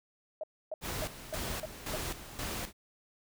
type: tone bursts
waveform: sine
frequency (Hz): 625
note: D#5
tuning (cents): +8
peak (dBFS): -34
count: 6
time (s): 0.41-1.96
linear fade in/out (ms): 2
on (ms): 25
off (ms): 280
type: noise with tremolo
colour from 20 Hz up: pink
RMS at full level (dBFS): -37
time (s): 0.81-2.73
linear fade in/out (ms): 50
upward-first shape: square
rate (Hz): 1.9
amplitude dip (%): 70
effects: none